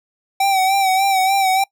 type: tone with vibrato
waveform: square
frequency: 770 Hz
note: G5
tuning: 31 cents flat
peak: -14 dBFS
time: 0.4-1.64 s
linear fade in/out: 5 ms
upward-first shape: sine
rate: 3.4 Hz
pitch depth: 48 cents each way
effects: noise-tail reverb RT60 0.1 s tail -24 dB re dry